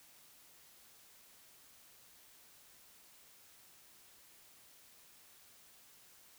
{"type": "silence", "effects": ["white hiss -62 dBFS RMS until 6.38 s"]}